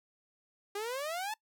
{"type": "exponential sweep", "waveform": "sawtooth", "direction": "up", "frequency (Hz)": [397, 891], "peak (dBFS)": -31, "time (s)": [0.75, 1.34], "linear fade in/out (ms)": 5, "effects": ["noise-tail reverb RT60 0.1 s tail -23 dB re dry"]}